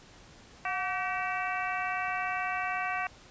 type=harmonic tone with a mistuned harmonic; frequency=382.3 Hz; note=G4; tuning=43 cents flat; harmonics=2 / 3 / 4 / 5 / 6 / 7; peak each=-34 / -36 / -37 / -38 / -39 / -39 dBFS; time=0.65-3.07 s; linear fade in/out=2 ms; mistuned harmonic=2; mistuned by=-78 cents; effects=pink hiss -54 dBFS RMS until 3.3 s + resampled to 16000 Hz